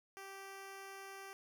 10% pulse tone, 390 Hz, G4, 9 cents flat, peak -40 dBFS, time 0.17-1.33 s, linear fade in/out 0 ms, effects none

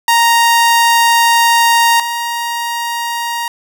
sawtooth tone pair in turn, 932.3 / 939.3 Hz, A#5 / A#5, 0 / +13 cents, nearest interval unison, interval 13 cents, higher second, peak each -4 / -13 dBFS, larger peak first, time 0.08-2 / 2-3.48 s, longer first, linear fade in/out 2 ms, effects none

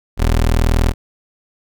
25% pulse tone, 40.48 Hz, E1, 31 cents flat, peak -8 dBFS, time 0.17-0.94 s, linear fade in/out 50 ms, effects none

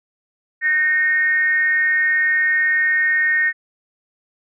sine tone with frequency modulation, 1842 Hz, A#6, 21 cents flat, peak -14 dBFS, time 0.61-3.53 s, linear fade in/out 50 ms, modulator 318 Hz, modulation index 0.44, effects none

